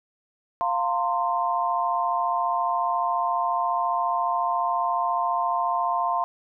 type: chord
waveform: sine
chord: F suspended fourth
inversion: none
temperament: equal with one note detuned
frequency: 698.5 / 912.1 / 1046.5 Hz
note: F5 / Bb5 / C6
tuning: 0 / -38 / 0 cents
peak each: -26 / -27 / -25 dBFS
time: 0.61-6.24 s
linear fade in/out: 0 ms
effects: none